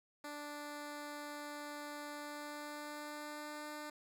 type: tone with pitch glide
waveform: 10% pulse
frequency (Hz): 293.7 to 299.4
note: D4 to D4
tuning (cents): 0 to +33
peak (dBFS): -36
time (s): 0.24-3.9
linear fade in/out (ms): 5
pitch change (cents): +33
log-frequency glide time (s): 2.17-3.66
effects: none